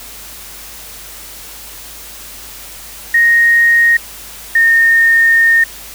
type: tone pair in turn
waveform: sine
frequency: 1864.7 / 1833.7 Hz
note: A#6 / A#6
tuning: 0 / -29 cents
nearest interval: unison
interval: 29 cents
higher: first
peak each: -6 dBFS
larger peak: neither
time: 3.14-3.97 / 4.55-5.64 s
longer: second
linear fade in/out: 5 ms
effects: added 50 Hz sine -41 dBFS peak until 5.94 s + white hiss -32 dBFS RMS until 5.94 s